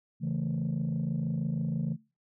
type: chord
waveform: sine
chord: A major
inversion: first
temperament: equal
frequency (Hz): 138.59 / 164.81 / 220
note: C#3 / E3 / A3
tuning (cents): 0 / 0 / 0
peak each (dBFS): -31 / -30 / -33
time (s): 0.2-1.97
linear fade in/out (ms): 50
effects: noise-tail reverb RT60 0.3 s tail -22 dB re dry + tanh soft clip ceiling -24 dBFS